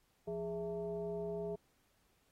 sine tone with frequency modulation, 415.3 Hz, G#4, in tune, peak -37 dBFS, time 0.27-1.56 s, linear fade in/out 10 ms, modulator 243 Hz, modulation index 0.94, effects pink hiss -75 dBFS RMS until 2.31 s + AAC 48 kbps

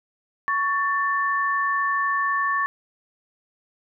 sine tone pair together, 1117 / 1773.1 Hz, C#6 / A6, +13 / +13 cents, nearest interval minor sixth, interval 800 cents, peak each -22 / -24 dBFS, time 0.48-2.66 s, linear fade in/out 0 ms, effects none

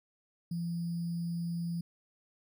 sine tone with sample-and-hold, 170 Hz, F3, 46 cents flat, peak -32 dBFS, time 0.51-1.81 s, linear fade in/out 5 ms, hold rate 4900 Hz, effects none

